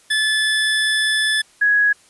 25% pulse / sine tone pair in turn, 1735 / 1668.3 Hz, A6 / G#6, -25 / +7 cents, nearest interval minor second, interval 68 cents, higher first, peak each -12 dBFS, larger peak neither, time 0.1-1.42 / 1.61-1.93 s, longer first, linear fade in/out 10 ms, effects white hiss -52 dBFS RMS until 2.09 s + resampled to 24000 Hz

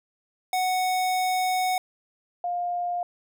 square / sine tone pair in turn, 740 / 705.6 Hz, F#5 / F5, 0 / +18 cents, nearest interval minor second, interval 82 cents, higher first, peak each -23 / -25 dBFS, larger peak first, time 0.53-1.78 / 2.44-3.03 s, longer first, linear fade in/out 2 ms, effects none

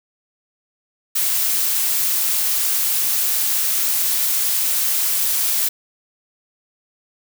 blue noise, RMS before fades -19 dBFS, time 1.15-5.69 s, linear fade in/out 10 ms, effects none

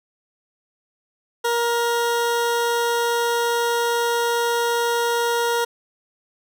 20% pulse tone, 471.2 Hz, A#4, 19 cents sharp, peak -14 dBFS, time 1.44-5.65 s, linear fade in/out 10 ms, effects none

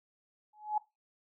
sine tone with exponential growth, 847 Hz, G#5, 34 cents sharp, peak -25 dBFS, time 0.53-0.78 s, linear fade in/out 5 ms, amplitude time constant 54 ms, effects noise-tail reverb RT60 0.2 s tail -18 dB re dry

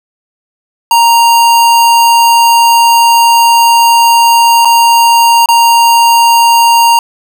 square tone with dropouts, 932.3 Hz, A#5, in tune, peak -4 dBFS, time 0.91-6.99 s, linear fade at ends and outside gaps 2 ms, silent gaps 4.649-4.654 / 5.459-5.487 s, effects none

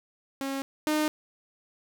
sawtooth tone pair in turn, 272.2 / 305.5 Hz, C#4 / D#4, -31 / -32 cents, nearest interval major second, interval 199 cents, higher second, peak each -26 / -20 dBFS, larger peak second, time 0.41-0.62 / 0.87-1.08 s, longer neither, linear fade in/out 0 ms, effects none

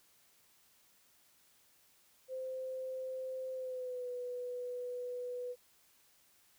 sine tone with pitch glide, 519 to 493.8 Hz, C5 to B4, -14 to 0 cents, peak -38 dBFS, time 2.28-5.56 s, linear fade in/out 50 ms, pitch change -86 cents, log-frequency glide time 3.53-4.09 s, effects white hiss -68 dBFS RMS until 6.58 s

